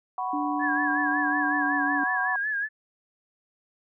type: chord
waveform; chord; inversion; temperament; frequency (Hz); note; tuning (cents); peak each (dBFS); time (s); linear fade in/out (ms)
sine; F# suspended fourth; none; equal with one note detuned; 743 / 987.8 / 1108.7; F#5 / B5 / C#6; +7 / 0 / 0; -30 / -31 / -33; 0.18-2.36; 2
type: tone with pitch glide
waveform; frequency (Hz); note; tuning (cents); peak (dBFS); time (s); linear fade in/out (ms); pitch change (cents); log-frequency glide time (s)
sine; 293.7 to 287.2; D4 to D4; 0 to -39; -28; 0.33-2.04; 5; -39; 1.53-1.74
type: tone with vibrato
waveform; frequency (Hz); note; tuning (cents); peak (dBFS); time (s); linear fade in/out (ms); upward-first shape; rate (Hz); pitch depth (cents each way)
sine; 1674; G#6; +13; -25; 0.59-2.69; 50; sine; 5.4; 73
effects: none